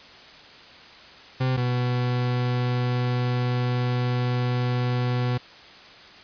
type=tone pair in turn; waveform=40% pulse; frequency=129 / 123.72 Hz; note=C3 / B2; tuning=-24 / +3 cents; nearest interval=minor second; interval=73 cents; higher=first; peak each=-20 / -21 dBFS; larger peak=first; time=1.4-1.57 / 1.57-5.38 s; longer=second; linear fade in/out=10 ms; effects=white hiss -46 dBFS RMS until 6.23 s + resampled to 11025 Hz